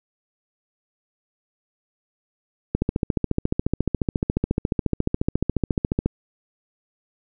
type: click train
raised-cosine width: 3 ms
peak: -7 dBFS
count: 48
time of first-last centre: 2.75-6.06 s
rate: 14.2 Hz
effects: none